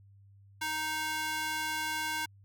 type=tone with high-pass filter; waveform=square; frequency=311.1 Hz; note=D#4; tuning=in tune; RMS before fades=-34 dBFS; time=0.61-2.26 s; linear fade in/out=10 ms; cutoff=1200 Hz; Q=1.2; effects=added 99 Hz sine -55 dBFS peak until 2.44 s